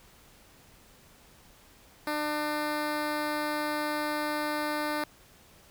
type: tone with notch filter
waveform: 10% pulse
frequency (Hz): 300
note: D4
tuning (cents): +37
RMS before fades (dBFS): -31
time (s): 2.07-5.04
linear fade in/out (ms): 2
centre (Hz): 7300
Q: 1.5
effects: pink hiss -57 dBFS RMS until 5.7 s